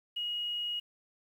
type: tone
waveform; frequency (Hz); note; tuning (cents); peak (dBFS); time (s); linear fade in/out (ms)
sine; 2890; F#7; -41; -32; 0.16-0.8; 10
effects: 10-bit